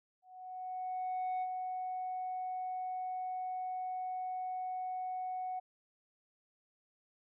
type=tone with ADSR envelope; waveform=sine; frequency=740 Hz; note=F#5; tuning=in tune; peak=-30 dBFS; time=0.22-5.6 s; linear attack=1200 ms; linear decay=45 ms; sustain=-5 dB; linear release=14 ms; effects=tanh soft clip ceiling -32 dBFS